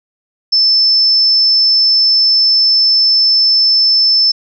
sine tone, 5280 Hz, E8, 2 cents sharp, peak -7 dBFS, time 0.52-4.32 s, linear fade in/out 10 ms, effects none

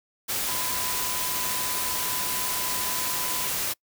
sine tone in noise, 1004 Hz, B5, 28 cents sharp, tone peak -36 dBFS, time 0.47-3.49 s, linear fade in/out 20 ms, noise white, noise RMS -28 dBFS, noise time 0.28-3.74 s, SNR -11 dB, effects noise-tail reverb RT60 0.1 s tail -26 dB re dry

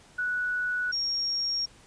sine tone pair in turn, 1475 / 5569 Hz, F#6 / F8, -6 / -6 cents, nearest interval octave + major seventh, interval 2300 cents, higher second, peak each -26 dBFS, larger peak neither, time 0.18-0.92 / 0.92-1.66 s, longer neither, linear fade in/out 10 ms, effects pink hiss -55 dBFS RMS until 1.86 s + resampled to 22050 Hz

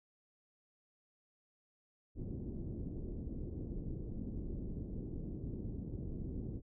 pink low-pass noise, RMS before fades -42 dBFS, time 2.15-6.62 s, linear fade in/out 50 ms, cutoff 360 Hz, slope 24 dB/octave, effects none

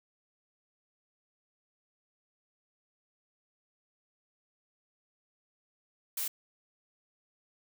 blue noise, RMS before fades -34 dBFS, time 6.17-6.28 s, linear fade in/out 5 ms, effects none

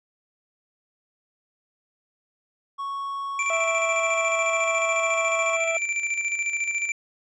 triangle tone, 1108 Hz, C#6, 1 cent flat, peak -26 dBFS, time 2.78-5.57 s, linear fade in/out 20 ms
square tone with tremolo, 2349 Hz, D7, in tune, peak -23 dBFS, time 3.39-6.92 s, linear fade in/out 2 ms, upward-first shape square, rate 14 Hz, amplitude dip 50%
harmonic tone, 659.3 Hz, E5, in tune, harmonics 1 / 2 / 3 / 4 / 5, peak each -25 / -35 / -45 / -42 / -42 dBFS, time 3.5-5.77 s, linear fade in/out 2 ms
effects resampled to 22050 Hz

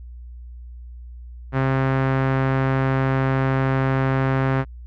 sawtooth tone with low-pass filter, 133.2 Hz, C3, 31 cents sharp, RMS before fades -20 dBFS, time 1.52-4.65 s, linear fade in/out 50 ms, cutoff 1700 Hz, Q 1.5, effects added 60 Hz sine -35 dBFS peak until 4.86 s

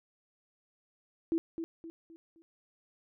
sine tone with echo, 329.6 Hz, E4, in tune, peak -26 dBFS, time 1.32-1.38 s, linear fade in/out 0 ms, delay 260 ms, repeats 4, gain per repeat -8 dB, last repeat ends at 2.42 s, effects none

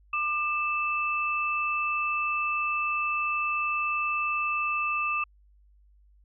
sine tone pair together, 1196.6 / 2637 Hz, D6 / E7, +32 / 0 cents, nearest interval octave + major second, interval 1368 cents, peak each -28 dBFS, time 0.13-5.24 s, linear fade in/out 5 ms, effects added 50 Hz sine -56 dBFS peak until 6.24 s

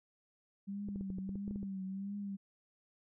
sine tone with vibrato, 196 Hz, G3, in tune, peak -38 dBFS, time 0.67-2.37 s, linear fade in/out 20 ms, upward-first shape triangle, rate 1.5 Hz, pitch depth 75 cents each way
clicks, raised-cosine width 3 ms, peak -32 dBFS, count 11, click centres 0.887 / 0.959 / 1.01 / 1.103 / 1.185 / 1.292 / 1.356 / 1.479 / 1.51 / 1.559 / 1.63 s
effects none

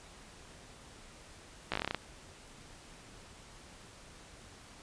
slowing click train, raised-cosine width 0.3 ms, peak -16 dBFS, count 10, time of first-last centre 1.72-1.947 s, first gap 16 ms, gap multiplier 1.11, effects pink hiss -54 dBFS RMS until 4.82 s + resampled to 22050 Hz

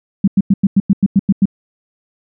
sine tone bursts, 196.1 Hz, G3, 1 cent sharp, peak -6 dBFS, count 10, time 0.24-1.456 s, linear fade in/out 5 ms, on 37 ms, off 94 ms, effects none

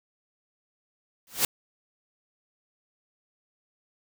white noise with exponential growth, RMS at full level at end -19 dBFS, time 1.27-1.45 s, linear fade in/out 2 ms, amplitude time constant 37 ms, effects none

